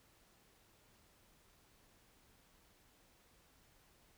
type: silence
effects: pink hiss -69 dBFS RMS until 4.17 s